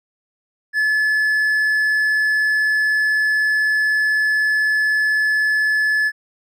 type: tone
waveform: triangle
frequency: 1722 Hz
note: A6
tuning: 38 cents flat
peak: -13 dBFS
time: 0.73-6.12 s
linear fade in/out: 50 ms
effects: none